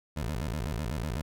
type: tone with vibrato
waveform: 20% pulse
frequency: 65.41 Hz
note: C2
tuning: in tune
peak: -26 dBFS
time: 0.16-1.22 s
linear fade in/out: 10 ms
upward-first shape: square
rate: 8 Hz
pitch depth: 290 cents each way
effects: none